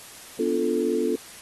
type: chord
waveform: sine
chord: B half-diminished seventh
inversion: none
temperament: equal with one note detuned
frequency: 246.9 / 290.6 / 349.2 / 440 Hz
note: B3 / D4 / F4 / A4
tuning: 0 / -18 / 0 / 0 cents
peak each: -28 / -29 / -26 / -25 dBFS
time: 0.39-1.16 s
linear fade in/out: 5 ms
effects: white hiss -44 dBFS RMS until 1.41 s + AAC 32 kbps